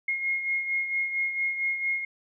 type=beating tone pair; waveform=sine; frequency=2149 / 2153.4 Hz; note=C7 / C7; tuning=+46 / +49 cents; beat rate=4.4 Hz; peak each=-26 / -34 dBFS; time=0.08-2.05 s; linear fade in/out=5 ms; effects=none